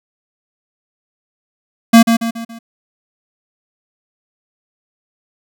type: tone with echo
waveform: square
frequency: 229.6 Hz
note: A#3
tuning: 26 cents flat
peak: -3 dBFS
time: 1.93-2.03 s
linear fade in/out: 10 ms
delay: 140 ms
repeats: 4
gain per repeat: -7 dB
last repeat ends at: 2.59 s
effects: none